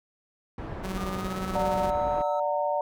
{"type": "low-pass noise", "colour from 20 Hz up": "pink", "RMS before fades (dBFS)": -36, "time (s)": [0.58, 2.22], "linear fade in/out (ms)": 2, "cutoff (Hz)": 1200, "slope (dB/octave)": 12}
{"type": "tone with tremolo", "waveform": "sawtooth", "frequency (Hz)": 188.7, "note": "F#3", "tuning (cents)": 34, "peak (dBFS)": -26, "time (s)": [0.83, 1.91], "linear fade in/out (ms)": 20, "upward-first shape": "square", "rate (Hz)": 17, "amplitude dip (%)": 40}
{"type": "tone with pitch glide", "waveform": "triangle", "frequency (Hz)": [1207, 1301.1], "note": ["D6", "E6"], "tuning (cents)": [47, -23], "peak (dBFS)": -36, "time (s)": [0.97, 2.4], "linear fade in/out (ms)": 5, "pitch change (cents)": 130, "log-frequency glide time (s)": [1.13, 1.37]}
{"type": "chord", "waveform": "sine", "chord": "D augmented", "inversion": "none", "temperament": "just", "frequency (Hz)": [587.3, 734.2, 917.7], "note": ["D5", "F#5", "A#5"], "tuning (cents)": [0, -14, -27], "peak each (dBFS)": [-27, -30, -29], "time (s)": [1.55, 2.81], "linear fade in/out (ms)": 2}
{"effects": []}